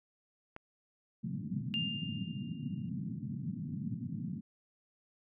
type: click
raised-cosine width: 0.5 ms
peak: -29 dBFS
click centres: 0.564 s
type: band-pass noise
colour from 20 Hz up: white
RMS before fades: -39 dBFS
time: 1.23-4.41 s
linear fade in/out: 10 ms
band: 110 to 240 Hz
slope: 48 dB/octave
type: tone with exponential decay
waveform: sine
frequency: 2803 Hz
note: F7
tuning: 6 cents sharp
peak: -31 dBFS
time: 1.74-2.89 s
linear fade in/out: 0 ms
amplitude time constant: 250 ms
effects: none